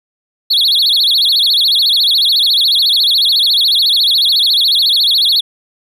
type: tone with vibrato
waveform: triangle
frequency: 3824 Hz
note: A#7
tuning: 43 cents sharp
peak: -7 dBFS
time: 0.5-5.41 s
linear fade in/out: 10 ms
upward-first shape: sine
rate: 14 Hz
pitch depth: 270 cents each way
effects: none